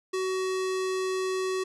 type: tone with low-pass filter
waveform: square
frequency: 375.4 Hz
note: F#4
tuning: 25 cents sharp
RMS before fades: -29 dBFS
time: 0.13-1.64 s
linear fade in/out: 10 ms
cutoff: 7900 Hz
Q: 1.1
effects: none